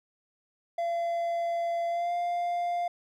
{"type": "tone with pitch glide", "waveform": "triangle", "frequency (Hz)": [682, 699.2], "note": ["F5", "F5"], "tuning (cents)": [-41, 2], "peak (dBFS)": -25, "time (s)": [0.78, 2.88], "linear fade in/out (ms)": 5, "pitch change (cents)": 43, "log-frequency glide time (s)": [1.88, 2.13], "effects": []}